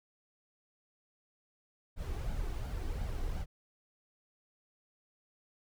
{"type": "noise with flanger", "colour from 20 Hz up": "brown", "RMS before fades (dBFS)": -36, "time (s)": [1.96, 3.46], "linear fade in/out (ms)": 50, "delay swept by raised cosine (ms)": [1.3, 2.7], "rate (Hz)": 2.8, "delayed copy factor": 0.55, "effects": []}